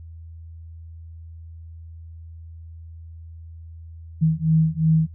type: beating tone pair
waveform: sine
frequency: 158.1 / 160.9 Hz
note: D#3 / E3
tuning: +28 / -42 cents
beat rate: 2.8 Hz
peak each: -19 dBFS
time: 4.21-5.07 s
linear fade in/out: 20 ms
effects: noise-tail reverb RT60 0.1 s tail -23 dB re dry + added 82 Hz sine -37 dBFS peak until 5.14 s